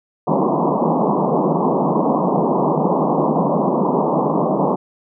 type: band-pass noise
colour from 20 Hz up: pink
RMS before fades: -17 dBFS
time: 0.27-4.76 s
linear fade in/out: 10 ms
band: 150 to 1100 Hz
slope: 96 dB/octave
effects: none